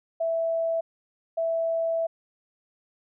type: tone bursts at uneven times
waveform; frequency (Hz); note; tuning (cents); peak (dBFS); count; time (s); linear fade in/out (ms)
sine; 659.3; E5; 0; -23; 2; 0.2-0.81 / 1.37-2.07; 10
effects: none